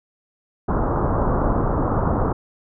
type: low-pass noise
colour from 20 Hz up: pink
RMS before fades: -20 dBFS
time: 0.68-2.33 s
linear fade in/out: 10 ms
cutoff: 1300 Hz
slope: 48 dB/octave
effects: none